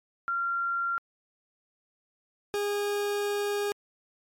sine / 40% pulse tone pair in turn, 1380 / 409.4 Hz, F6 / G#4, -21 / -25 cents, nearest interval octave + major sixth, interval 2104 cents, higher first, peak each -26 dBFS, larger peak neither, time 0.28-0.98 / 2.54-3.72 s, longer second, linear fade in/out 0 ms, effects MP3 64 kbps

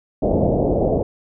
white low-pass noise, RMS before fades -18 dBFS, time 0.22-1.03 s, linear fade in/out 5 ms, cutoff 670 Hz, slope 48 dB/octave, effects none

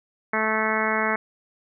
harmonic tone, 218.2 Hz, A3, 14 cents flat, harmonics 1 / 2 / 3 / 4 / 5 / 6 / 7 / 8 / 9 / 10, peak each -30 / -30 / -30 / -30 / -30 / -30 / -30 / -30 / -30 / -30 dBFS, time 0.33-1.16 s, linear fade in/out 5 ms, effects none

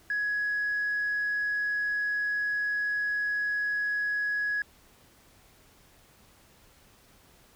sine tone, 1674 Hz, G#6, 13 cents sharp, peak -25 dBFS, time 0.1-4.62 s, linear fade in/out 2 ms, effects tanh soft clip ceiling -23 dBFS + pink hiss -59 dBFS RMS until 7.55 s

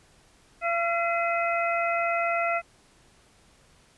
harmonic tone with a mistuned harmonic, 681 Hz, F5, 44 cents flat, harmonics 1 / 2 / 3 / 4, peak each -26 / -29 / -31 / -32 dBFS, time 0.61-2.62 s, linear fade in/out 50 ms, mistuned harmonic 4, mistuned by -120 cents, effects pink hiss -59 dBFS RMS until 3.97 s + resampled to 24000 Hz

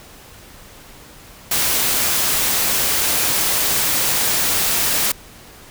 white noise, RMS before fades -18 dBFS, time 1.51-5.12 s, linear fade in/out 5 ms, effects pink hiss -42 dBFS RMS until 5.7 s

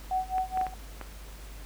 sine tone with tremolo, 749 Hz, F#5, 21 cents sharp, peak -24 dBFS, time 0.11-0.74 s, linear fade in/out 2 ms, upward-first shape sine, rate 4.6 Hz, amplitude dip 95%
clicks, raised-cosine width 0.5 ms, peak -23 dBFS, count 5, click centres 0.382 / 0.574 / 0.613 / 0.667 / 1.013 s
effects added 50 Hz sine -42 dBFS peak until 1.65 s + pink hiss -50 dBFS RMS until 1.65 s

